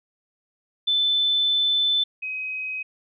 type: tone pair in turn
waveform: sine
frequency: 3520 / 2528 Hz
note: A7 / D#7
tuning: 0 / +27 cents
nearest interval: tritone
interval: 573 cents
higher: first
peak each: -18 / -27 dBFS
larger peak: first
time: 0.87-2.04 / 2.22-2.83 s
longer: first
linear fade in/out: 10 ms
effects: none